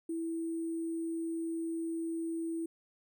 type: tone with sample-and-hold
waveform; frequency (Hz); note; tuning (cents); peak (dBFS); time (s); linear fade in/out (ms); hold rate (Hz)
sine; 329.6; E4; 0; -33; 0.09-2.66; 5; 8820
effects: none